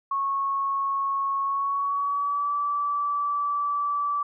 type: tone with pitch glide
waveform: sine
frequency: 1100 to 1157.4 Hz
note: C#6 to D6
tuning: -14 to -26 cents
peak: -23 dBFS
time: 0.11-4.23 s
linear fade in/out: 5 ms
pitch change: +88 cents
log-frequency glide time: 1.43-2.54 s
effects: none